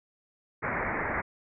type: low-pass noise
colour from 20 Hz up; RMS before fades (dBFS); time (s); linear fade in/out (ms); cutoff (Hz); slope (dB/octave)
white; -31; 0.62-1.22; 20; 2200; 96
effects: none